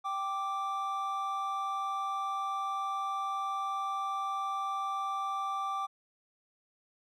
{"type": "tone pair together", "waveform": "triangle", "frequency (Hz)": [782.1, 1174.7], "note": ["G5", "D6"], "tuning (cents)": [-4, 0], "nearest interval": "perfect fifth", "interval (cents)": 704, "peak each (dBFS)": [-35, -31], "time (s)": [0.04, 5.87], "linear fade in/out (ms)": 20, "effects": []}